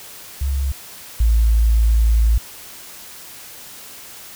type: tone pair in turn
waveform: sine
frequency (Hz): 68 / 55.89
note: C#2 / A1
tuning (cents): -33 / +28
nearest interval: minor third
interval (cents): 339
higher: first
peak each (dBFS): -17 / -11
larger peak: second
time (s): 0.41-0.72 / 1.2-2.38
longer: second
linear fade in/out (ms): 5
effects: white hiss -38 dBFS RMS until 4.35 s